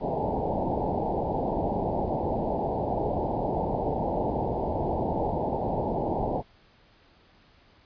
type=low-pass noise; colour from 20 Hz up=white; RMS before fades=-28 dBFS; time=0-6.43 s; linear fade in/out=50 ms; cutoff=900 Hz; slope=96 dB/octave; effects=pink hiss -59 dBFS RMS until 7.85 s + resampled to 11025 Hz